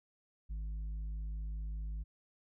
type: tone with tanh clipping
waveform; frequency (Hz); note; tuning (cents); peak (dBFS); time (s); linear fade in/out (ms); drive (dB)
sine; 52.5; G#1; +19; -38; 0.49-2.04; 20; 5
effects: none